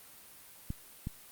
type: clicks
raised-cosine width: 5 ms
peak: -23 dBFS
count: 2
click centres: 0.704 / 1.071 s
effects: white hiss -54 dBFS RMS until 1.31 s + Opus 32 kbps